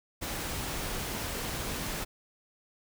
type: noise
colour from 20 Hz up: pink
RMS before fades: -35 dBFS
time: 0.21-2.05 s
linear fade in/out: 20 ms
effects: none